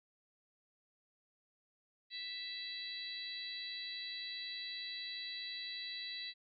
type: harmonic tone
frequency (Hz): 659.3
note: E5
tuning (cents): 0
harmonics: 3 / 4 / 5 / 6 / 7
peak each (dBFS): -49 / -52 / -54 / -43 / -52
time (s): 2.1-6.34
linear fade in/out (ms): 50
effects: none